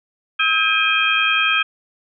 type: tone cluster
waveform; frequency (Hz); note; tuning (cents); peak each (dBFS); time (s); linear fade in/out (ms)
sine; 1288 / 1602 / 2430 / 2540 / 3206; E6 / G6 / D#7 / D#7 / G7; -41 / +37 / -42 / +35 / +38; -21; 0.39-1.63; 10
effects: none

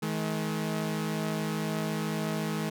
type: tone pair together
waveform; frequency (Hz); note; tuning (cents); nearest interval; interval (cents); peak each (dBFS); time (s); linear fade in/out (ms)
sawtooth; 159.33 / 213.1; D#3 / G#3; +41 / +45; perfect fourth; 504; -28; 0.02-2.7; 10
effects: none

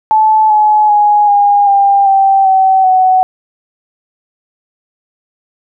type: tone with pitch steps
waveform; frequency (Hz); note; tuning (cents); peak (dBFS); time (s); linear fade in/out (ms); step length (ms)
sine; 868 / 849.6 / 831.7 / 814.1 / 796.9 / 780 / 763.5 / 747.4; A5 / G#5 / G#5 / G#5 / G5 / G5 / G5 / F#5; -24 / +39 / +2 / -35 / +28 / -9 / -46 / +17; -5; 0.11-3.23; 0; 390
effects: none

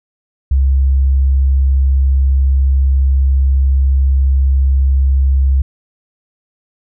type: tone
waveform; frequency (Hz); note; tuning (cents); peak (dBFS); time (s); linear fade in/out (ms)
sine; 67.2; C2; +47; -8; 0.51-5.62; 5
effects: none

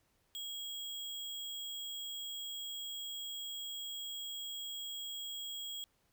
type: tone with sample-and-hold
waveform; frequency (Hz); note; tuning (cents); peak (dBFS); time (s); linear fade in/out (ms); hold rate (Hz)
sine; 3300; G#7; -12; -40; 0.35-5.84; 0; 11025
effects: pink hiss -75 dBFS RMS until 6.12 s

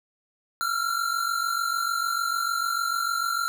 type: tone pair together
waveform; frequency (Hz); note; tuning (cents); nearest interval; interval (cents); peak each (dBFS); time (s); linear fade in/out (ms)
square; 1348.3 / 1395; E6 / F6; +39 / -2; minor second; 59; -28; 0.61-3.48; 0
effects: none

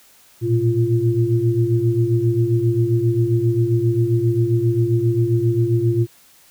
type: tone cluster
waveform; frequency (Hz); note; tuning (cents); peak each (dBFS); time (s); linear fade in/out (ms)
sine; 113.5 / 121 / 346.1; A#2 / B2 / F4; -46 / -35 / -16; -19; 0.41-6.07; 50
effects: white hiss -51 dBFS RMS until 6.5 s

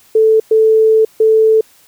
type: tone bursts at uneven times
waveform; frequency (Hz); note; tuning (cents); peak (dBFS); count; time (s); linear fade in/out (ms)
sine; 440; A4; 0; -6; 3; 0.15-0.4 / 0.51-1.05 / 1.2-1.61; 5
effects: white hiss -48 dBFS RMS until 1.87 s

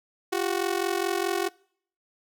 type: ring-modulated tone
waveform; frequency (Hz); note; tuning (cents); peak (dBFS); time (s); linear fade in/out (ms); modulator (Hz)
sawtooth; 370; F#4; 0; -18; 0.32-1.49; 10; 22.4
effects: noise-tail reverb RT60 0.6 s tail -25 dB re dry

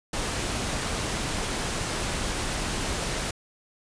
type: noise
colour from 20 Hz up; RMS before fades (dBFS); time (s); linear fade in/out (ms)
pink; -29; 0.13-3.31; 5
effects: resampled to 22050 Hz

